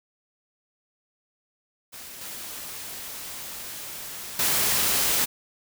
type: noise with level steps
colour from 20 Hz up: white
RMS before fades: -41 / -37 / -23 dBFS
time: 1.92-5.26 s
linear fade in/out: 20 ms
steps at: 2.21 / 4.39 s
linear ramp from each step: 2 ms
effects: none

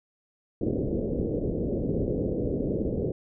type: low-pass noise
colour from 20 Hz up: white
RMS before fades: -28 dBFS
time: 0.61-3.12 s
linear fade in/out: 5 ms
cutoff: 510 Hz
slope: 48 dB/octave
effects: none

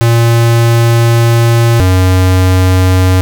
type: tone pair in turn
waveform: square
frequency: 116.54 / 92.5 Hz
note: A#2 / F#2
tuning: 0 / 0 cents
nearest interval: major third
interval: 400 cents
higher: first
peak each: -6 dBFS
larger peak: neither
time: 0.01-1.8 / 1.8-3.21 s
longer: first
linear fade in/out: 0 ms
effects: none

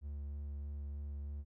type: tone with vibrato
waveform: triangle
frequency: 71.9 Hz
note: D2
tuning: 36 cents flat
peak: -38 dBFS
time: 0.01-1.45 s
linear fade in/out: 50 ms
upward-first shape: sine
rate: 3.2 Hz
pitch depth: 14 cents each way
effects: none

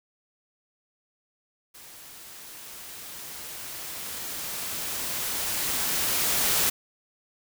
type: noise with level ramp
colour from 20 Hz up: white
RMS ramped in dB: -47 to -23 dBFS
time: 1.74-6.7 s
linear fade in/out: 10 ms
effects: none

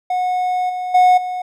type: tone with level steps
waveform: triangle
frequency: 730 Hz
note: F#5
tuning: 24 cents flat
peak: -14 / -19 / -6 / -19 dBFS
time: 0.1-1.42 s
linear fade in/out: 5 ms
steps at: 0.69 / 0.94 / 1.17 s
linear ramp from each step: 10 ms
effects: none

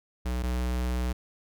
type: tone pair in turn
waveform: square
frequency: 61.74 / 61.74 Hz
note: B1 / B1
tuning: 0 / 0 cents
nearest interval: unison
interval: 0 cents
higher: neither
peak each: -28 / -27 dBFS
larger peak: second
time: 0.25-0.43 / 0.43-1.13 s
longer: second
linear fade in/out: 10 ms
effects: none

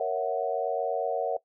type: chord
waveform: sine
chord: F# dominant seventh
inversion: first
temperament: equal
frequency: 466.2 / 554.4 / 659.3 / 740 Hz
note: A#4 / C#5 / E5 / F#5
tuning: 0 / 0 / 0 / 0 cents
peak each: -31 dBFS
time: 0-1.37 s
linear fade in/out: 5 ms
effects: noise-tail reverb RT60 0.1 s tail -19 dB re dry

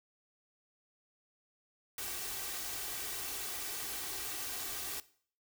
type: noise with comb filter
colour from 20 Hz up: white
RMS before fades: -40 dBFS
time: 1.98-5 s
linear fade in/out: 2 ms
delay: 2.6 ms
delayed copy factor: +0.6
effects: noise-tail reverb RT60 0.5 s tail -18 dB re dry

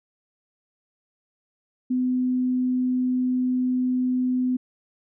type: tone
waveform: sine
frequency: 252.9 Hz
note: B3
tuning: 41 cents sharp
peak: -20 dBFS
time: 1.9-4.57 s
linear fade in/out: 10 ms
effects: none

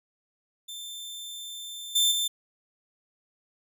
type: tone with level steps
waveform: sawtooth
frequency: 3558 Hz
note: A7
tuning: 19 cents sharp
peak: -34 / -17 / -22 dBFS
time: 0.68-2.28 s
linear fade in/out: 10 ms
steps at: 1.95 / 2.11 s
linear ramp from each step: 10 ms
effects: none

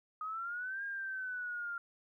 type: exponential two-way sweep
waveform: sine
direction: up then down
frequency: 1244.5 to 1623 to 1388 Hz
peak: -37 dBFS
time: 0.21-1.78 s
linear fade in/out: 2 ms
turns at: 0.84 s
effects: 13-bit

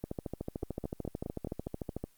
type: two click trains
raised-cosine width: 2 ms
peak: -22 / -23 dBFS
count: 28 / 5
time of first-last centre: 0.04-2.04 / 0.63-1.472 s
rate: 13.5 / 4.75 Hz
effects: white hiss -67 dBFS RMS until 2.17 s + Opus 24 kbps

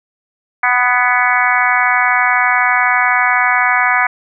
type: harmonic tone with a mistuned harmonic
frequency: 248 Hz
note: B3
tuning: 7 cents sharp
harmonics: 3 / 4 / 5 / 6 / 7 / 8 / 9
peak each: -18 / -18 / -18 / -18 / -18 / -18 / -18 dBFS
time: 0.63-4.07 s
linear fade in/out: 5 ms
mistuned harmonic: 7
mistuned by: -24 cents
effects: none

